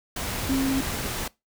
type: tone in noise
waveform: sine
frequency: 268.1 Hz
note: C4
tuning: 42 cents sharp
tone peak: -22 dBFS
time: 0.49-0.81 s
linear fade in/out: 5 ms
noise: pink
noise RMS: -30 dBFS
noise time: 0.16-1.28 s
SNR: +5 dB
effects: noise-tail reverb RT60 0.2 s tail -21 dB re dry